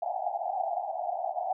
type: band-pass noise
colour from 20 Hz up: pink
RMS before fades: -32 dBFS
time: 0.02-1.53 s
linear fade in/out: 5 ms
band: 660 to 810 Hz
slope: 96 dB/octave
effects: none